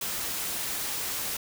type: noise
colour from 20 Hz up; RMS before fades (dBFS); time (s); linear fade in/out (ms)
white; -32; 0.01-1.37; 5
effects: none